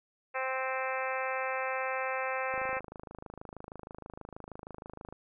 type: harmonic tone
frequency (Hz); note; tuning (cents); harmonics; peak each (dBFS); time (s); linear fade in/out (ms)
261.6; C4; 0; 2 / 3 / 4 / 5 / 6 / 7 / 8 / 9 / 10; -36 / -38 / -39 / -40 / -41 / -41 / -42 / -43 / -43; 0.34-2.8; 20
type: click train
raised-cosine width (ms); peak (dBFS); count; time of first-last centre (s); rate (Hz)
1; -29; 69; 2.54-5.126; 26.3
effects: none